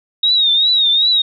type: tone with vibrato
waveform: sine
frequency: 3752 Hz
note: A#7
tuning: 11 cents sharp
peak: -10 dBFS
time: 0.23-1.22 s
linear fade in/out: 5 ms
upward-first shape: triangle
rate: 2.6 Hz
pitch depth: 110 cents each way
effects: none